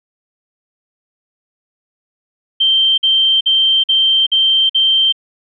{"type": "tone bursts", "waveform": "sine", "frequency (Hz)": 3136, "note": "G7", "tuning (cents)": 0, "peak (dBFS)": -9, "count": 6, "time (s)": [2.6, 5.125], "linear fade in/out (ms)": 10, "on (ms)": 380, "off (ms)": 49, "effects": []}